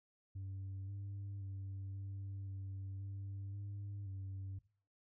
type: tone with pitch steps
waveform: sine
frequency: 96.5 / 99.5 / 97.1 / 98 / 96.8 / 98.4 / 100.7 / 96.4 Hz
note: G2 / G2 / G2 / G2 / G2 / G2 / G2 / G2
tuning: -27 / +26 / -16 / 0 / -21 / +7 / +47 / -28 cents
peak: -40 dBFS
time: 0.35-4.59 s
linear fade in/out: 10 ms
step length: 530 ms
effects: noise-tail reverb RT60 0.4 s tail -18 dB re dry + tanh soft clip ceiling -41 dBFS